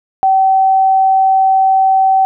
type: tone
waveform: sine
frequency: 767 Hz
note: G5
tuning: 38 cents flat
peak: -7 dBFS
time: 0.23-2.25 s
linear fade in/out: 0 ms
effects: none